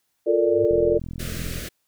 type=chord; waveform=sine; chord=Bb major seventh; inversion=second; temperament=equal with one note detuned; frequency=349.2 / 440 / 462.7 / 587.3 Hz; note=F4 / A4 / Bb4 / D5; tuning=0 / 0 / -13 / 0 cents; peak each=-22 dBFS; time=0.26-0.99 s; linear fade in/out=20 ms
type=tone with exponential growth; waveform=sine; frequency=103.83 Hz; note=G#2; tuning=in tune; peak=-27 dBFS; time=0.36-0.65 s; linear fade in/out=0 ms; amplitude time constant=61 ms
type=click train; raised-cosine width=5 ms; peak=-21 dBFS; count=38; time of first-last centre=0.71-1.583 s; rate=42.4 Hz
type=band-stop noise; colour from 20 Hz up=pink; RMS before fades=-33 dBFS; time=1.19-1.69 s; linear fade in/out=10 ms; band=620 to 1300 Hz; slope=48 dB/octave
effects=white hiss -72 dBFS RMS until 1.87 s